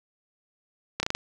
slowing click train, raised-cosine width 0.2 ms, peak -9 dBFS, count 5, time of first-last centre 1-1.15 s, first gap 30 ms, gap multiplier 1.15, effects none

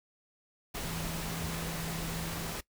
sine tone in noise, 164.81 Hz, E3, in tune, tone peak -38 dBFS, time 0.84-2.53 s, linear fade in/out 10 ms, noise pink, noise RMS -38 dBFS, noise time 0.74-2.61 s, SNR -3 dB, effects noise-tail reverb RT60 0.1 s tail -20 dB re dry

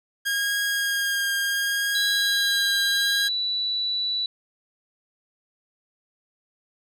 sawtooth tone with vibrato, 1625 Hz, G#6, 38 cents flat, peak -19 dBFS, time 0.25-3.29 s, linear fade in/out 20 ms, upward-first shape triangle, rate 0.69 Hz, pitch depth 16 cents each way
sine tone, 3951 Hz, B7, in tune, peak -23 dBFS, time 1.95-4.26 s, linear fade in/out 2 ms
effects none

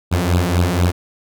sawtooth beating tone pair, 86.2 / 90.3 Hz, F2 / F#2, -22 / -42 cents, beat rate 4.1 Hz, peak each -13 dBFS, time 0.11-0.92 s, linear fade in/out 20 ms, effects none

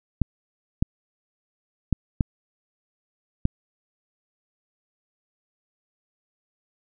clicks, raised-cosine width 5 ms, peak -7 dBFS, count 5, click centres 0.217 / 0.825 / 1.927 / 2.208 / 3.454 s, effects none

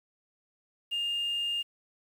sine tone, 2819 Hz, F7, 16 cents sharp, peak -27 dBFS, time 0.91-1.63 s, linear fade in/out 20 ms, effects tanh soft clip ceiling -25 dBFS + 9-bit

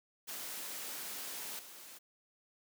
white noise with level steps, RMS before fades -43 / -52 dBFS, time 0.27-1.99 s, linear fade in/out 20 ms, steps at 1.59 s, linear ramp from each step 2 ms, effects high-pass 200 Hz 12 dB/octave

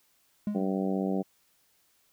triangle tone with exponential decay, 207.7 Hz, G#3, in tune, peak -23 dBFS, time 0.47-0.83 s, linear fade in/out 2 ms, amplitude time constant 77 ms
harmonic tone, 95.9 Hz, G2, 37 cents flat, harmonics 2 / 3 / 4 / 5 / 6 / 7 / 8, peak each -29 / -33 / -35 / -37 / -39 / -40 / -41 dBFS, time 0.54-1.23 s, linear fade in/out 20 ms
effects white hiss -68 dBFS RMS until 2.12 s

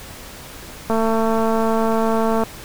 click train, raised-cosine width 1 ms, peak -7 dBFS, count 345, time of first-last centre 0.9-2.436 s, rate 224 Hz, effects pink hiss -37 dBFS RMS until 2.64 s

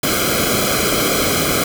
pink noise with comb filter, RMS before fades -17 dBFS, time 0.03-1.64 s, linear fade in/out 5 ms, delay 1.1 ms, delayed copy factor -1, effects none

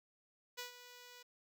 5% pulse tone with ADSR envelope, 490.7 Hz, B4, 11 cents flat, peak -30 dBFS, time 0.57-1.23 s, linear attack 21 ms, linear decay 120 ms, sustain -13 dB, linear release 9 ms, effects none

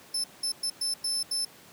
30% pulse tone bursts at uneven times, 5274 Hz, E8, in tune, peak -23 dBFS, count 6, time 0.14-0.24 / 0.43-0.52 / 0.63-0.7 / 0.81-0.94 / 1.04-1.23 / 1.31-1.45 s, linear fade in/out 5 ms, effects pink hiss -52 dBFS RMS until 1.72 s + high-pass 150 Hz 12 dB/octave

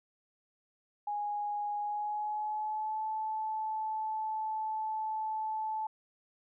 sine tone with pitch glide, 828 to 870.7 Hz, G#5 to A5, -5 to -18 cents, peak -32 dBFS, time 1.07-5.87 s, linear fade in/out 5 ms, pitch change +87 cents, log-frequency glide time 1.79-3.05 s, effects none

